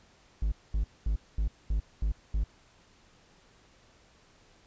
triangle tone bursts, 52.1 Hz, G#1, 6 cents sharp, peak -23 dBFS, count 7, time 0.42-2.44 s, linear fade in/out 5 ms, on 100 ms, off 220 ms, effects pink hiss -61 dBFS RMS until 4.66 s + resampled to 16000 Hz

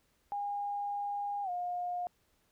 sine tone with pitch glide, 813 to 711.9 Hz, G#5 to F5, -37 to +33 cents, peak -33 dBFS, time 0.32-2.07 s, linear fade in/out 0 ms, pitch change -230 cents, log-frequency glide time 1.43-1.5 s, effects pink hiss -73 dBFS RMS until 2.51 s

